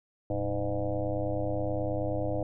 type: tone with frequency modulation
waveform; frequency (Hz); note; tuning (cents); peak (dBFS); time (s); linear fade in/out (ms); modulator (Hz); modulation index
sine; 311.1; D#4; 0; -27; 0.3-2.43; 2; 98.8; 3.7
effects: none